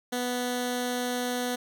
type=tone with notch filter; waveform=10% pulse; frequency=246.9 Hz; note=B3; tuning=in tune; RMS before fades=-30 dBFS; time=0.12-1.56 s; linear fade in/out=10 ms; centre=1100 Hz; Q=1.5; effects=none